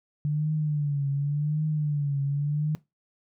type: tone with vibrato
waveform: sine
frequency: 146.83 Hz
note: D3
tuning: in tune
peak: -23 dBFS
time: 0.25-2.75 s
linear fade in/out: 0 ms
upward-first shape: triangle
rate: 0.89 Hz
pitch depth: 100 cents each way
effects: noise-tail reverb RT60 0.2 s tail -19 dB re dry